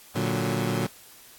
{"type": "chord", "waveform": "20% pulse", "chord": "Bb augmented", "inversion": "none", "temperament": "equal", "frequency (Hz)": [116.54, 146.83, 185], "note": ["Bb2", "D3", "F#3"], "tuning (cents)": [0, 0, 0], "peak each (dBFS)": [-23, -25, -24], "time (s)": [0.15, 0.87], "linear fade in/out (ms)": 10, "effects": ["white hiss -50 dBFS RMS until 1.38 s", "AAC 64 kbps"]}